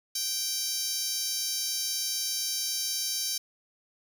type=tone with high-pass filter; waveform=10% pulse; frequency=781 Hz; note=G5; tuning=7 cents flat; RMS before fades=-31 dBFS; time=0.15-3.38 s; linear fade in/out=5 ms; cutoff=6200 Hz; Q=2.6; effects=none